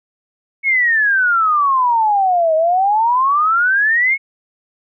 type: exponential two-way sweep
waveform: sine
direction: down then up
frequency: 2217 to 624 to 2217 Hz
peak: -11 dBFS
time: 0.63-4.18 s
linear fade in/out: 50 ms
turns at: 2.55 s
effects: none